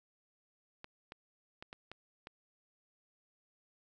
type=clicks; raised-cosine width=0.3 ms; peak=-30 dBFS; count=6; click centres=0.844 / 1.121 / 1.625 / 1.729 / 1.916 / 2.271 s; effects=none